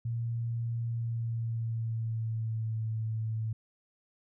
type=tone with pitch glide; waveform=sine; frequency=116.54 to 110.83 Hz; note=A#2 to A2; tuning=0 to +13 cents; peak=-30 dBFS; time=0.05-3.53 s; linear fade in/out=5 ms; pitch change=-87 cents; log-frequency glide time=0.85-2.82 s; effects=none